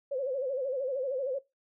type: tone with vibrato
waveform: sine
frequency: 532 Hz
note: C5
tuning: 29 cents sharp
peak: -29 dBFS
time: 0.11-1.39 s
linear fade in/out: 10 ms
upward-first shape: sine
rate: 13 Hz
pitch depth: 110 cents each way
effects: noise-tail reverb RT60 0.2 s tail -18 dB re dry